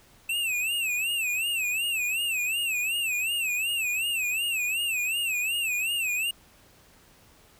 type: tone with vibrato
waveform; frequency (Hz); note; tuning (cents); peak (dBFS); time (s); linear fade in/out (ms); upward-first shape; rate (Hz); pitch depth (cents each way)
square; 2637; E7; 0; -26; 0.29-6.31; 5; sine; 2.7; 140
effects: pink hiss -57 dBFS RMS until 7.59 s